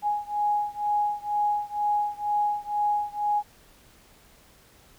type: beating tone pair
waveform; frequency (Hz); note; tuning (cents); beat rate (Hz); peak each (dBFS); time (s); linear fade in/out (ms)
sine; 830 / 832.1; G#5 / G#5; -1 / +3; 2.1; -26 / -27; 0.02-3.43; 50
effects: pink hiss -56 dBFS RMS until 4.98 s